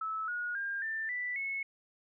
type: tone with pitch steps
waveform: sine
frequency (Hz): 1304 / 1446.9 / 1605.4 / 1781.3 / 1976.5 / 2193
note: E6 / F#6 / G6 / A6 / B6 / C#7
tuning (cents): -19 / -39 / +41 / +21 / +1 / -19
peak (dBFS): -33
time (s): 0.01-1.63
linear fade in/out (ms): 5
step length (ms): 270
effects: none